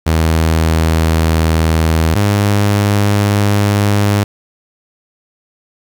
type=tone pair in turn; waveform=sawtooth; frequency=80.6 / 102.19 Hz; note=E2 / G#2; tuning=-38 / -27 cents; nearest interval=major third; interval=411 cents; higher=second; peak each=-6 dBFS; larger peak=neither; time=0.06-2.15 / 2.15-4.24 s; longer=neither; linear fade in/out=10 ms; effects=7-bit